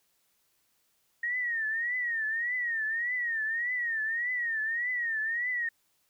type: tone with vibrato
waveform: sine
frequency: 1864.7 Hz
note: A#6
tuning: in tune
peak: -28 dBFS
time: 1.23-5.69 s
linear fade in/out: 5 ms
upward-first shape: triangle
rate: 1.7 Hz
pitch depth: 140 cents each way
effects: white hiss -72 dBFS RMS until 6.09 s